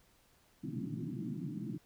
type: band-pass noise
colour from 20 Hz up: pink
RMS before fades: -40 dBFS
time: 0.63-1.78 s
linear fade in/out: 10 ms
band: 120 to 340 Hz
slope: 96 dB/octave
effects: pink hiss -68 dBFS RMS until 1.85 s